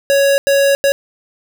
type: tone bursts at uneven times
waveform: square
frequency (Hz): 556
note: C#5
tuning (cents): +5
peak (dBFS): -10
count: 3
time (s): 0.1-0.38 / 0.47-0.75 / 0.84-0.92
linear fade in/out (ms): 0
effects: none